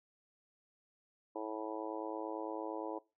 harmonic tone, 108.8 Hz, A2, 19 cents flat, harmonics 3 / 4 / 5 / 6 / 7 / 8 / 9, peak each -43 / -45 / -44 / -49 / -49 / -48 / -48 dBFS, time 1.35-2.99 s, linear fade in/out 10 ms, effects noise-tail reverb RT60 0.3 s tail -23 dB re dry

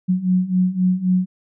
sine beating tone pair, 181.2 / 185 Hz, F#3 / F#3, -36 / 0 cents, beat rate 3.8 Hz, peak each -20 / -17 dBFS, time 0.08-1.26 s, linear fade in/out 20 ms, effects none

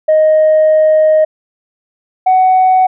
sine tone pair in turn, 623 / 746.8 Hz, D#5 / F#5, +2 / +16 cents, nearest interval minor third, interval 314 cents, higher second, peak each -4 dBFS, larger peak neither, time 0.08-1.25 / 2.26-2.87 s, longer first, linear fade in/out 10 ms, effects tanh soft clip ceiling -3 dBFS

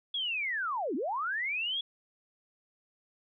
sine linear two-way sweep, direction down then up, 3403 to 233.1 to 3403 Hz, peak -30 dBFS, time 0.14-1.81 s, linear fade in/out 5 ms, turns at 0.95 s, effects none

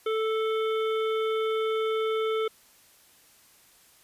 harmonic tone, 440 Hz, A4, in tune, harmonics 1 / 3 / 5 / 7 / 8, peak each -25 / -33 / -40 / -42 / -43 dBFS, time 0.06-2.48 s, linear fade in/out 5 ms, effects white hiss -58 dBFS RMS until 4.03 s + resampled to 32000 Hz

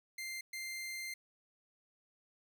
sawtooth tone bursts at uneven times, 2093 Hz, C7, in tune, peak -37 dBFS, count 2, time 0.18-0.41 / 0.53-1.14 s, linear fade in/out 5 ms, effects 13-bit

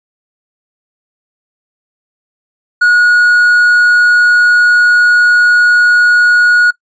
triangle tone, 1451 Hz, F#6, 34 cents flat, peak -3 dBFS, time 2.81-6.71 s, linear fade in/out 10 ms, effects noise-tail reverb RT60 0.1 s tail -21 dB re dry + resampled to 16000 Hz

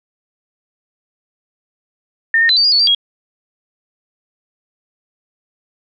sine tone with pitch steps, 1816 / 1838 / 4026 / 4604 / 4841 / 4432 / 4701 / 3298 Hz, A#6 / A#6 / B7 / D8 / D#8 / C#8 / D8 / G#7, -46 / -25 / +33 / -35 / -48 / -1 / +1 / -13 cents, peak -9 dBFS, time 2.34-2.948 s, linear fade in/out 2 ms, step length 76 ms, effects none

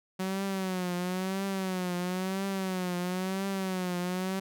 sawtooth tone with vibrato, 186.3 Hz, F#3, 12 cents sharp, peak -26 dBFS, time 0.19-4.4 s, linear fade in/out 10 ms, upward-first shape triangle, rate 0.99 Hz, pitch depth 96 cents each way, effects none

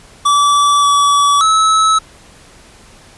square tone with pitch steps, 1155 / 1145 / 1298 Hz, D6 / D6 / E6, -29 / -44 / -27 cents, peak -9 dBFS, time 0.25-1.99 s, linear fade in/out 10 ms, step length 580 ms, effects pink hiss -42 dBFS RMS until 3.17 s + resampled to 24000 Hz

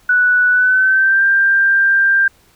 sine tone with pitch glide, 1480 to 1586.2 Hz, F#6 to G6, 0 to +20 cents, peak -9 dBFS, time 0.09-2.28 s, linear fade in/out 5 ms, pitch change +120 cents, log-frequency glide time 0.5-1.24 s, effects pink hiss -52 dBFS RMS until 2.55 s

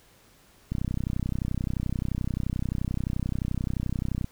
click train, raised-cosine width 5 ms, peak -16 dBFS, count 112, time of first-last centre 0.72-4.244 s, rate 31.5 Hz, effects pink hiss -58 dBFS RMS until 4.31 s

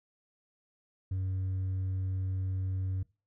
triangle tone with hard clipping, 94.2 Hz, F#2, 32 cents sharp, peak -29 dBFS, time 1.11-3.03 s, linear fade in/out 5 ms, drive 1 dB, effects noise-tail reverb RT60 0.3 s tail -22 dB re dry

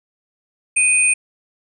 sine tone pair together, 2489 / 8864 Hz, D#7 / C#9, 0 / -1 cents, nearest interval octave + minor seventh, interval 2199 cents, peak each -14 / -16 dBFS, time 0.76-1.14 s, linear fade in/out 10 ms, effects none

